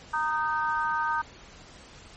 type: harmonic tone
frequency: 309.1 Hz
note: D#4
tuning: 11 cents flat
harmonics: 3 / 4 / 5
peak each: -28 / -29 / -30 dBFS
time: 0.13-1.22 s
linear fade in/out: 10 ms
effects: pink hiss -49 dBFS RMS until 2.16 s + MP3 32 kbps